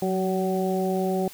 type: harmonic tone with a mistuned harmonic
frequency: 188.6 Hz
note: F#3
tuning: 33 cents sharp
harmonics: 1 / 2 / 3 / 4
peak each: -26 / -26 / -31 / -30 dBFS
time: 0.02-1.28 s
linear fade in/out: 2 ms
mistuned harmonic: 1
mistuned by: -29 cents
effects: white hiss -46 dBFS RMS until 1.33 s